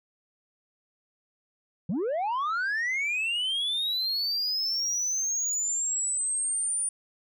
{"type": "linear sweep", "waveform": "sine", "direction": "up", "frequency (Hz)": [146.83, 9397], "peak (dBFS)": -23, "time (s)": [1.89, 6.89], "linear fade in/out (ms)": 5, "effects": ["tanh soft clip ceiling -25 dBFS"]}